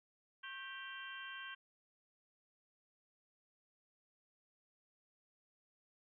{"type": "harmonic tone with a mistuned harmonic", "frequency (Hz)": 392, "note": "G4", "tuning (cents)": 0, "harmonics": [3, 4, 5, 6, 7, 8], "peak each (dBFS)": [-53, -48, -58, -60, -55, -53], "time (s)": [0.43, 1.55], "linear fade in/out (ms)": 10, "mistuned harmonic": 3, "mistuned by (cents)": -140, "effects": []}